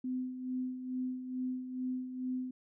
sine tone with tremolo, 254.9 Hz, C4, 45 cents flat, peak -32 dBFS, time 0.04-2.51 s, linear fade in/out 5 ms, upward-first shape sine, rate 2.3 Hz, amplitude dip 60%, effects none

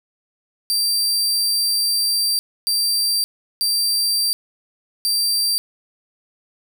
sawtooth tone bursts at uneven times, 4699 Hz, D8, in tune, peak -14 dBFS, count 4, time 0.7-2.39 / 2.67-3.24 / 3.61-4.33 / 5.05-5.58 s, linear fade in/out 0 ms, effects 9-bit

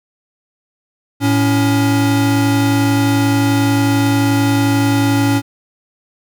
square tone pair together, 110.8 / 281.1 Hz, A2 / C#4, +13 / +24 cents, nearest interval octave + major third, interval 1611 cents, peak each -16 / -14 dBFS, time 1.2-5.42 s, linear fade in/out 50 ms, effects none

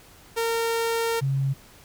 sawtooth / sine tone pair in turn, 459.1 / 136.18 Hz, A#4 / C#3, -26 / -30 cents, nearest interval octave + major sixth, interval 2104 cents, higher first, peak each -19 / -21 dBFS, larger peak first, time 0.36-1.21 / 1.21-1.54 s, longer first, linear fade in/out 20 ms, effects pink hiss -51 dBFS RMS until 1.84 s

